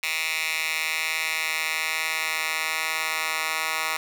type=tone with high-pass filter sweep; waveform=10% pulse; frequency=158.9 Hz; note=D#3; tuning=37 cents sharp; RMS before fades=-27 dBFS; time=0.03-3.97 s; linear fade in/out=2 ms; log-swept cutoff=2300 to 1500 Hz; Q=2.1; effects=none